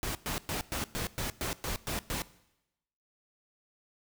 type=noise bursts; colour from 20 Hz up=pink; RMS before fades=-34 dBFS; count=10; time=0.03-2.22 s; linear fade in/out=0 ms; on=120 ms; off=110 ms; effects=noise-tail reverb RT60 0.9 s tail -19 dB re dry